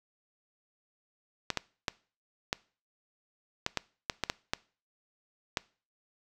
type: clicks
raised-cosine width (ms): 0.2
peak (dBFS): -11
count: 11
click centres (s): 1.503 / 1.573 / 1.882 / 2.529 / 3.664 / 3.773 / 4.098 / 4.237 / 4.299 / 4.535 / 5.572
effects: noise-tail reverb RT60 0.4 s tail -22 dB re dry